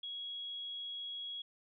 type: tone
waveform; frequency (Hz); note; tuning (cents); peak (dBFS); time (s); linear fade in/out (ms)
sine; 3322; G#7; 0; -40; 0.03-1.42; 5
effects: none